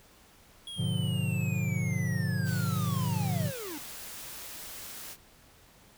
square linear sweep, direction down, 3328 to 276.8 Hz, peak -39 dBFS, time 0.67-3.78 s, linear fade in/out 2 ms
triangle chord, G# diminished seventh, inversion none, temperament just, 103.83 / 124.59 / 149.51 / 179.41 Hz, G#2 / B2 / D3 / F3, 0 / +16 / +31 / +47 cents, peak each -31 dBFS, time 0.76-3.52 s, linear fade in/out 50 ms
white noise, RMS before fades -43 dBFS, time 2.44-5.17 s, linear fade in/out 50 ms
effects pink hiss -58 dBFS RMS until 5.97 s

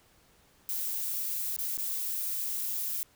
violet noise with dropouts, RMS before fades -33 dBFS, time 0.69-3.03 s, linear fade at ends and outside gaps 0 ms, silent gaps 1.564-1.587 / 1.771-1.785 s, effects pink hiss -63 dBFS RMS until 3.15 s

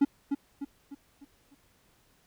triangle tone with echo, 281.3 Hz, C#4, 26 cents sharp, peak -16 dBFS, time 0.01-0.05 s, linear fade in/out 10 ms, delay 300 ms, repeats 5, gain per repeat -7 dB, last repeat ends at 1.55 s, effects pink hiss -66 dBFS RMS until 2.26 s

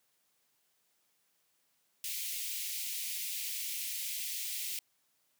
white high-pass noise, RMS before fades -38 dBFS, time 2.04-4.79 s, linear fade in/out 2 ms, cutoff 2100 Hz, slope 48 dB/octave, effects white hiss -75 dBFS RMS until 5.39 s + high-pass 100 Hz 12 dB/octave

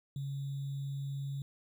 sine tone with sample-and-hold, 138.59 Hz, C#3, in tune, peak -35 dBFS, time 0.16-1.42 s, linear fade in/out 2 ms, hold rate 3675 Hz, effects none

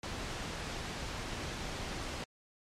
pink noise, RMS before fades -39 dBFS, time 0.03-2.24 s, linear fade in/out 2 ms, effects low-pass 6000 Hz 12 dB/octave + MP3 64 kbps

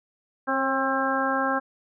harmonic tone with a mistuned harmonic, 266.7 Hz, C4, 33 cents sharp, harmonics 1 / 2 / 3 / 4 / 5 / 6, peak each -29 / -29 / -29 / -29 / -29 / -29 dBFS, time 0.47-1.6 s, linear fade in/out 20 ms, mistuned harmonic 2, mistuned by +19 cents, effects none

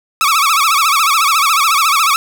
sawtooth tone with vibrato, 1212 Hz, D#6, 46 cents flat, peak -6 dBFS, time 0.21-2.16 s, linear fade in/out 0 ms, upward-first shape sine, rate 14 Hz, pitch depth 170 cents each way, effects none

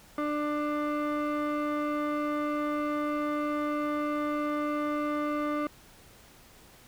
sine tone with frequency modulation, 297.2 Hz, D4, 21 cents sharp, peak -25 dBFS, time 0.18-5.67 s, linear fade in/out 2 ms, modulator 890 Hz, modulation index 1.1, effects tanh soft clip ceiling -26 dBFS + pink hiss -55 dBFS RMS until 6.87 s

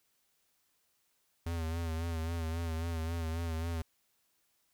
square tone with vibrato, 82.41 Hz, E2, in tune, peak -34 dBFS, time 1.46-3.82 s, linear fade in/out 5 ms, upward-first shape sine, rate 3.7 Hz, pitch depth 50 cents each way, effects white hiss -75 dBFS RMS until 4.73 s

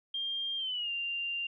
sine tone with pitch glide, 3200 to 2786 Hz, G7 to F7, +35 to -5 cents, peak -32 dBFS, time 0.14-1.47 s, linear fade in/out 5 ms, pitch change -240 cents, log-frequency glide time 0.57-0.91 s, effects none

